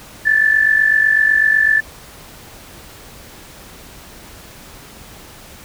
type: tone with amplitude modulation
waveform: sine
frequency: 1752 Hz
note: A6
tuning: 8 cents flat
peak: -7 dBFS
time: 0.25-1.81 s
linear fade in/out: 20 ms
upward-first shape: sine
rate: 48 Hz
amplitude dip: 70%
effects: pink hiss -39 dBFS RMS until 5.64 s